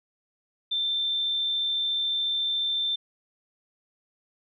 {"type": "tone", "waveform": "sine", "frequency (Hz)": 3563, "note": "A7", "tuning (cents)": 21, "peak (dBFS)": -24, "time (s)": [0.71, 2.96], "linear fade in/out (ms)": 10, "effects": []}